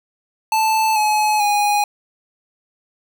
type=tone with pitch steps; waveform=square; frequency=878 / 851 / 824.9 Hz; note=A5 / G#5 / G#5; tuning=-4 / +42 / -12 cents; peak=-15 dBFS; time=0.52-1.84 s; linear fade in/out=2 ms; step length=440 ms; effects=none